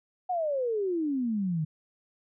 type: exponential sweep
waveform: sine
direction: down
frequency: 750 to 150 Hz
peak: -26 dBFS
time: 0.29-1.65 s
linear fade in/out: 10 ms
effects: none